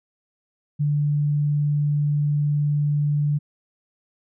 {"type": "tone", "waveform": "sine", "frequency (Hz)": 146.83, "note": "D3", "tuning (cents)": 0, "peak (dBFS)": -18, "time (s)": [0.79, 3.39], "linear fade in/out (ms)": 20, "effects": []}